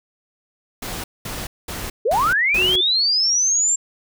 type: noise bursts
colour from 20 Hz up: pink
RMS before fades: -29 dBFS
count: 5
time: 0.82-2.76 s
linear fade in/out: 5 ms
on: 220 ms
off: 210 ms
type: linear sweep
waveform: sine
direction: up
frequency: 392 to 7459 Hz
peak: -15 dBFS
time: 2.05-3.76 s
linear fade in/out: 10 ms
type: tone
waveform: sine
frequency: 369 Hz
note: F#4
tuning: 5 cents flat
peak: -24 dBFS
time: 2.58-2.81 s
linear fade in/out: 5 ms
effects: none